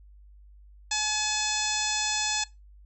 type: harmonic tone with a mistuned harmonic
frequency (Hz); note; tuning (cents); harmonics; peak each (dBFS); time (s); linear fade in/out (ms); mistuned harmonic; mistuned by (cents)
852; G#5; +44; 1 / 2 / 3 / 4 / 5 / 6 / 7 / 8 / 9; -34 / -34 / -34 / -34 / -34 / -34 / -34 / -34 / -34; 0.91-2.44; 5; 4; +36
effects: noise-tail reverb RT60 0.2 s tail -20 dB re dry + added 50 Hz sine -49 dBFS peak until 2.85 s